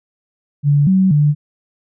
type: tone with pitch steps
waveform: sine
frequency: 144.3 / 189.2 / 147.7 Hz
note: D3 / F#3 / D3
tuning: -30 / +39 / +10 cents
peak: -9 dBFS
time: 0.63-1.35 s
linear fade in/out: 50 ms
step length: 240 ms
effects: none